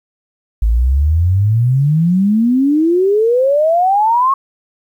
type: exponential sweep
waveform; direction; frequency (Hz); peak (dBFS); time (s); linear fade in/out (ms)
sine; up; 52.3 to 1105; -9; 0.62-4.34; 5
effects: 8-bit